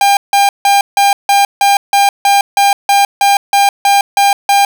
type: tone bursts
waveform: 45% pulse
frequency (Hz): 801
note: G5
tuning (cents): +37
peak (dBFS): -6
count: 15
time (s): 0.01-4.65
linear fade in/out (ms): 2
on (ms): 160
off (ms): 160
effects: none